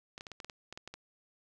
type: clicks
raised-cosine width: 0.2 ms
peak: -27 dBFS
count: 11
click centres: 0.179 / 0.209 / 0.268 / 0.317 / 0.402 / 0.446 / 0.498 / 0.726 / 0.775 / 0.876 / 0.94 s
effects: none